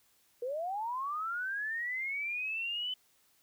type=linear sweep; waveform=sine; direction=up; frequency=467.1 to 3040 Hz; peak=-33 dBFS; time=0.42-2.94 s; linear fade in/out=5 ms; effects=white hiss -69 dBFS RMS until 3.42 s